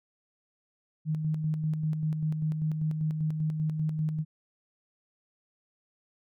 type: tone with tremolo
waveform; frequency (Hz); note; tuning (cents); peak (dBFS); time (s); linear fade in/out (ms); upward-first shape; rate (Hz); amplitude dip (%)
sine; 155.56; D#3; 0; -25; 1.05-4.25; 50; square; 5.1; 40
effects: none